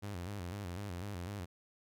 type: tone with vibrato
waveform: sawtooth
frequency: 94.5 Hz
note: F#2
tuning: 37 cents sharp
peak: -36 dBFS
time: 0.02-1.46 s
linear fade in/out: 20 ms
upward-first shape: square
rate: 4 Hz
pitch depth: 130 cents each way
effects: none

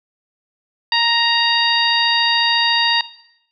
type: harmonic tone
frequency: 934 Hz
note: A#5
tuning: 3 cents sharp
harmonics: 1 / 2 / 3 / 4 / 5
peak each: -20 / -20 / -20 / -20 / -20 dBFS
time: 0.92-3.01 s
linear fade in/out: 2 ms
effects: noise-tail reverb RT60 0.8 s tail -18 dB re dry

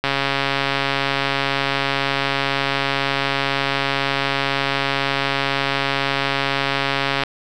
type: click train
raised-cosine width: 0.3 ms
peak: -3 dBFS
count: 994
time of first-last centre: 0.04-7.236 s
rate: 138 Hz
effects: none

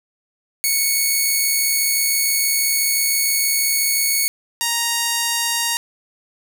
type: tone pair in turn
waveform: 5% pulse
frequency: 2217 / 935.1 Hz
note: C#7 / A#5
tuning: 0 / +5 cents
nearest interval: octave + minor third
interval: 1495 cents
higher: first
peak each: -6 dBFS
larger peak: neither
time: 0.64-4.28 / 4.61-5.77 s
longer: first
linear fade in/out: 0 ms
effects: none

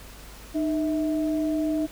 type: tone pair together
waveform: sine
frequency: 306.6 / 649.7 Hz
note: D#4 / E5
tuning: -25 / -25 cents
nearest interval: octave + minor second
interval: 1300 cents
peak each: -23 / -31 dBFS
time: 0.54-1.87 s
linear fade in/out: 20 ms
effects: added 50 Hz sine -46 dBFS peak until 1.91 s + pink hiss -46 dBFS RMS until 1.91 s

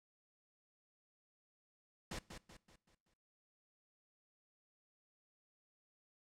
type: noise with echo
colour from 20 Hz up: pink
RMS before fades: -44 dBFS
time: 2.11-2.19 s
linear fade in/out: 5 ms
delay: 190 ms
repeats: 5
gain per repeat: -7 dB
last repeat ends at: 3.14 s
effects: noise-tail reverb RT60 0.6 s tail -22 dB re dry + low-pass 8000 Hz 12 dB/octave

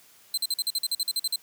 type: tone bursts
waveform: sawtooth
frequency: 4103 Hz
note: C8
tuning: 35 cents flat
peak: -21 dBFS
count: 13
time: 0.34-1.359 s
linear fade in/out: 2 ms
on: 35 ms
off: 47 ms
effects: white hiss -56 dBFS RMS until 1.42 s + high-pass 100 Hz 12 dB/octave

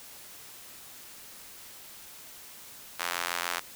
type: tone with high-pass filter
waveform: sawtooth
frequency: 87 Hz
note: F2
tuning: 6 cents flat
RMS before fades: -33 dBFS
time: 2.99-3.6 s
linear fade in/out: 10 ms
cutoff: 1200 Hz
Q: 0.97
effects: white hiss -48 dBFS RMS until 3.75 s

